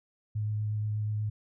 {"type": "tone with vibrato", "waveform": "sine", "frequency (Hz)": 106.3, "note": "G#2", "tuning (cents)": 41, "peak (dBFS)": -28, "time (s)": [0.35, 1.3], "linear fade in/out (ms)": 10, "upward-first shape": "triangle", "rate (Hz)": 8.3, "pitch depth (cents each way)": 15, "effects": []}